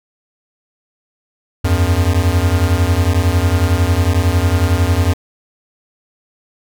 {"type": "beating tone pair", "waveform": "square", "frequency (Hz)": [83, 94], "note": ["E2", "F#2"], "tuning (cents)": [12, 28], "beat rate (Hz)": 11, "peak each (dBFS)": -15, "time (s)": [1.64, 5.14], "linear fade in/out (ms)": 10, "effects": []}